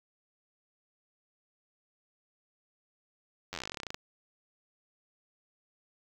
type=slowing click train; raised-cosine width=0.2 ms; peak=-20 dBFS; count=20; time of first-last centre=3.53-3.944 s; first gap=10 ms; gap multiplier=1.08; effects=9-bit